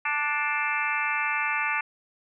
harmonic tone with a mistuned harmonic, 293.7 Hz, D4, in tune, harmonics 3 / 4 / 5 / 6 / 7 / 8 / 9, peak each -32 / -32 / -32 / -32 / -32 / -32 / -32 dBFS, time 0.05-1.81 s, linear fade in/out 5 ms, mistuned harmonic 7, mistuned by +53 cents, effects none

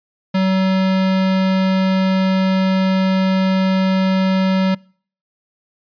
square tone, 189.3 Hz, F#3, 40 cents sharp, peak -14 dBFS, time 0.34-4.75 s, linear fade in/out 10 ms, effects noise-tail reverb RT60 0.5 s tail -26 dB re dry + resampled to 11025 Hz

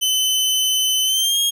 sawtooth tone with pitch glide, 3039 to 3257 Hz, F#7 to G#7, +46 to -34 cents, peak -13 dBFS, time 0.01-1.51 s, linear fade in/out 20 ms, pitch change +120 cents, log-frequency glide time 1.05-1.39 s, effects none

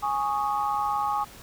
sine chord, Ab suspended fourth, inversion none, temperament equal, 830.6 / 1108.7 / 1244.5 Hz, Ab5 / Db6 / Eb6, 0 / 0 / 0 cents, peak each -26 / -29 / -31 dBFS, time 0.02-1.25 s, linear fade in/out 20 ms, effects pink hiss -47 dBFS RMS until 1.42 s

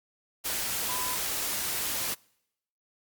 sine tone in noise, 1004 Hz, B5, 28 cents sharp, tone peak -35 dBFS, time 0.88-1.16 s, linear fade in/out 20 ms, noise white, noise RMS -31 dBFS, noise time 0.44-2.15 s, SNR -7 dB, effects noise-tail reverb RT60 0.8 s tail -26 dB re dry + Opus 48 kbps

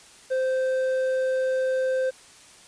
sine tone with hard clipping, 520 Hz, C5, 11 cents flat, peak -23 dBFS, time 0.3-2.11 s, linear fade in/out 20 ms, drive 5 dB, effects white hiss -50 dBFS RMS until 2.67 s + resampled to 22050 Hz

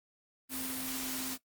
sine tone in noise, 261 Hz, C4, 4 cents flat, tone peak -41 dBFS, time 0.49-1.38 s, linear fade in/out 50 ms, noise white, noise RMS -38 dBFS, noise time 0.49-1.38 s, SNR -6 dB, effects noise-tail reverb RT60 0.1 s tail -17 dB re dry + Opus 32 kbps

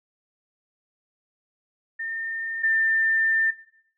sine tone pair in turn, 1813 / 1793.2 Hz, A#6 / A6, -49 / +32 cents, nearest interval unison, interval 19 cents, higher first, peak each -28 / -18 dBFS, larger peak second, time 1.99-2.63 / 2.63-3.51 s, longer second, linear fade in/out 10 ms, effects noise-tail reverb RT60 0.7 s tail -19 dB re dry

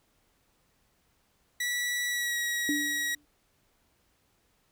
sawtooth tone with pitch glide, 1948 to 1910.1 Hz, B6 to A#6, -24 to +42 cents, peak -25 dBFS, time 1.6-3.15 s, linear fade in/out 5 ms, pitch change -34 cents, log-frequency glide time 2.09-2.36 s
sine tone with exponential decay, 293.7 Hz, D4, in tune, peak -25 dBFS, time 2.69-3.25 s, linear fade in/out 1 ms, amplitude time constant 120 ms
effects pink hiss -70 dBFS RMS until 4.71 s

